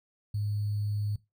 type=tone with sample-and-hold; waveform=sine; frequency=103.83 Hz; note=G#2; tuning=in tune; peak=-28 dBFS; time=0.34-1.16 s; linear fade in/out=5 ms; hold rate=4410 Hz; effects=noise-tail reverb RT60 0.2 s tail -18 dB re dry